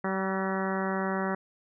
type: harmonic tone with a mistuned harmonic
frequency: 191.5 Hz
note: G3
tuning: 40 cents flat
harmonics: 1 / 2 / 3 / 4 / 5 / 6 / 7 / 8 / 9 / 10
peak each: -31 / -34 / -36 / -37 / -38 / -39 / -39 / -40 / -41 / -41 dBFS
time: 0.04-1.35 s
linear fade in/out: 5 ms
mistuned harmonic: 8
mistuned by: -31 cents
effects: none